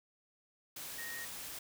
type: tone in noise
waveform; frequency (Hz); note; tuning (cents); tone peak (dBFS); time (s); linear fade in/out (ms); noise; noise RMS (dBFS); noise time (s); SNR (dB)
sine; 1864.7; A#6; 0; -43; 0.98-1.25; 5; white; -45; 0.76-1.59; -1
effects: none